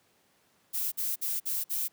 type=noise bursts; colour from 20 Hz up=violet; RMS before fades=-31 dBFS; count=5; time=0.73-1.884 s; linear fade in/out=20 ms; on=190 ms; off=51 ms; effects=pink hiss -67 dBFS RMS until 1.92 s + high-pass 150 Hz 12 dB/octave